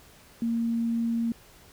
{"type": "tone", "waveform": "sine", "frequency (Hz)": 231.2, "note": "A#3", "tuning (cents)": -14, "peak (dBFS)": -24, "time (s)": [0.42, 1.32], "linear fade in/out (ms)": 2, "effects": ["pink hiss -54 dBFS RMS until 1.72 s"]}